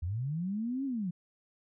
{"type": "linear two-way sweep", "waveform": "sine", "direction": "up then down", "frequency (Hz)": [77.78, 279.3, 166.3], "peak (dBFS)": -31, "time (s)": [0.02, 1.11], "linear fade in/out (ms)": 10, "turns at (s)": 0.85, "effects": []}